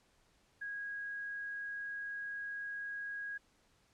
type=tone; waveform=sine; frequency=1646 Hz; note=G#6; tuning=16 cents flat; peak=-39 dBFS; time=0.61-3.38 s; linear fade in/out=10 ms; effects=pink hiss -71 dBFS RMS until 3.93 s + low-pass 9000 Hz 12 dB/octave